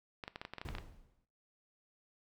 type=clicks; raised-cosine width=0.3 ms; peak=-26 dBFS; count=11; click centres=0.238 / 0.279 / 0.359 / 0.415 / 0.451 / 0.536 / 0.583 / 0.615 / 0.688 / 0.751 / 0.784 s
type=noise with exponential decay; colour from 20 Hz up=brown; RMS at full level=-39 dBFS; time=0.65-1.25 s; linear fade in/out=1 ms; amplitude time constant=130 ms
effects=noise-tail reverb RT60 0.4 s tail -17 dB re dry